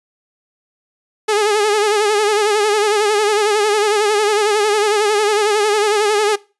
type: tone with vibrato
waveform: sawtooth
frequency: 420 Hz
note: G#4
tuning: 19 cents sharp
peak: -9 dBFS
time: 1.28-6.36 s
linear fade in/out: 10 ms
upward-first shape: sine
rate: 11 Hz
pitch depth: 66 cents each way
effects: noise-tail reverb RT60 0.3 s tail -21 dB re dry + resampled to 24000 Hz